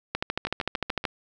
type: two click trains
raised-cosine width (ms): 0.3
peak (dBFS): -17 / -10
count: 5 / 13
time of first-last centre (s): 0.47-1.041 / 0.15-1.052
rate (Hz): 7.01 / 13.3
effects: none